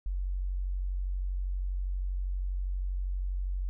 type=tone; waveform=sine; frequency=46.25 Hz; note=F#1; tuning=in tune; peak=-29 dBFS; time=0.06-3.69 s; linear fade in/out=0 ms; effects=none